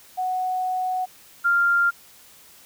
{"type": "tone pair in turn", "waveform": "sine", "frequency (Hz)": [740, 1393.9], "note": ["F#5", "F6"], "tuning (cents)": [0, -4], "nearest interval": "major seventh", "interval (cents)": 1096, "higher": "second", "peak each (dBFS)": [-22, -16], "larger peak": "second", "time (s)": [[0.17, 1.06], [1.44, 1.91]], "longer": "first", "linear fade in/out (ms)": 20, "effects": ["white hiss -50 dBFS RMS until 2.65 s"]}